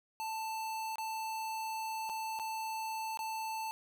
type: tone with dropouts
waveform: square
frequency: 884 Hz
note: A5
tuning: 8 cents sharp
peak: -37 dBFS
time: 0.2-3.71 s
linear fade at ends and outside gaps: 0 ms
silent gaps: 0.957-0.983 / 2.092-2.097 / 2.39-2.397 / 3.173-3.191 s
effects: none